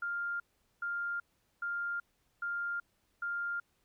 sine tone bursts, 1400 Hz, F6, 4 cents sharp, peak -33 dBFS, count 5, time 0.02-3.6 s, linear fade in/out 5 ms, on 380 ms, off 420 ms, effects pink hiss -75 dBFS RMS until 3.84 s

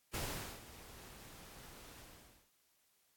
pink noise with ADSR envelope, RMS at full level -39 dBFS, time 0.13-2.5 s, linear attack 18 ms, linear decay 450 ms, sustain -16 dB, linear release 530 ms, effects white hiss -75 dBFS RMS until 3.16 s + AAC 64 kbps

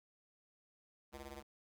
10% pulse ring-modulated tone, 138.59 Hz, C#3, in tune, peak -37 dBFS, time 1.12-1.43 s, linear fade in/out 20 ms, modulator 199 Hz, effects none

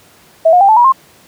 sine tone with pitch steps, 650 / 717.1 / 791.1 / 872.7 / 962.7 / 1062 Hz, E5 / F5 / G5 / A5 / B5 / C6, -24 / +46 / +16 / -14 / -45 / +25 cents, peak -4 dBFS, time 0.45-0.924 s, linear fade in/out 10 ms, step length 79 ms, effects pink hiss -45 dBFS RMS until 1.27 s + high-pass 100 Hz 12 dB/octave

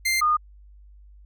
sawtooth / sine tone pair in turn, 2093 / 1223.7 Hz, C7 / D#6, 0 / -29 cents, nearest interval major sixth, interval 929 cents, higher first, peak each -17 dBFS, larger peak neither, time 0.05-0.21 / 0.21-0.37 s, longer neither, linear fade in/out 10 ms, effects added 50 Hz sine -46 dBFS peak until 1.25 s

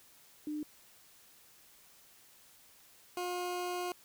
sine / 20% pulse tone pair in turn, 301.1 / 357.2 Hz, D4 / F4, +43 / +39 cents, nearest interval minor third, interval 296 cents, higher second, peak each -35 / -30 dBFS, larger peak second, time 0.47-0.63 / 3.17-3.92 s, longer second, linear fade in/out 2 ms, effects white hiss -61 dBFS RMS until 4.04 s

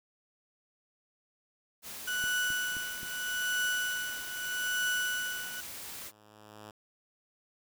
white noise, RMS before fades -43 dBFS, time 1.82-6.12 s, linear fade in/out 50 ms
35% pulse tone with tremolo, 1480 Hz, F#6, in tune, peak -26 dBFS, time 2.07-5.61 s, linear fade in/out 10 ms, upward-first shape triangle, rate 0.8 Hz, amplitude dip 80%
click train, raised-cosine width 3 ms, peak -34 dBFS, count 4, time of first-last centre 2.24-3.032 s, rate 3.79 Hz
5% pulse tone with exponential growth, 106.1 Hz, G#2, 38 cents sharp, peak -34 dBFS, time 5.19-6.71 s, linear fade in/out 5 ms, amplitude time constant 330 ms
effects none

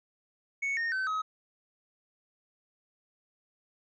triangle tone with pitch steps, 2216 / 1842 / 1531.2 / 1272.8 Hz, C#7 / A#6 / G6 / D#6, -1 / -21 / -41 / +39 cents, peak -27 dBFS, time 0.62-1.22 s, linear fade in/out 10 ms, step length 150 ms, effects resampled to 16000 Hz

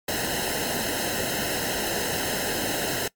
pink noise with comb filter, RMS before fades -27 dBFS, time 0.08-3.08 s, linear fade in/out 5 ms, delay 0.86 ms, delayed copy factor -0.9, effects noise-tail reverb RT60 0.1 s tail -21 dB re dry + MP3 96 kbps

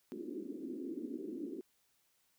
white band-pass noise, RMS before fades -43 dBFS, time 0.12-1.61 s, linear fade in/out 0 ms, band 240 to 360 Hz, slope 48 dB/octave, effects white hiss -75 dBFS RMS until 2.38 s

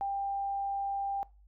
sine tone, 793 Hz, G5, 20 cents sharp, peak -30 dBFS, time 0.01-1.23 s, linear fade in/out 0 ms, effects noise-tail reverb RT60 0.3 s tail -21 dB re dry + added 50 Hz sine -56 dBFS peak until 1.47 s

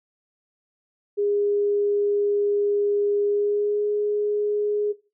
sine tone with pitch glide, 409 to 416.1 Hz, G#4 to G#4, -26 to +3 cents, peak -20 dBFS, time 1.17-4.93 s, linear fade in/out 20 ms, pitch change +29 cents, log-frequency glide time 3.24-3.85 s, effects noise-tail reverb RT60 0.3 s tail -18 dB re dry

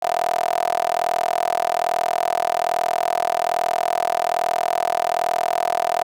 15% pulse tone with high-pass filter, 41.2 Hz, E1, in tune, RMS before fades -21 dBFS, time 0.02-6.03 s, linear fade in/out 10 ms, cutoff 710 Hz, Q 8.5, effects none

